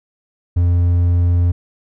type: tone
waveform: triangle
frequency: 87.31 Hz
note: F2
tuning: in tune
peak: -9 dBFS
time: 0.56-1.52 s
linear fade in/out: 10 ms
effects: none